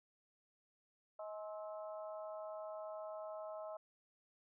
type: harmonic tone with a mistuned harmonic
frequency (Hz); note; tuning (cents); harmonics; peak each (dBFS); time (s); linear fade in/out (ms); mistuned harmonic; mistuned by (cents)
211.3; G#3; +30; 3 / 4 / 5 / 6; -45 / -54 / -55 / -56; 1.19-3.77; 5; 6; +47
effects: none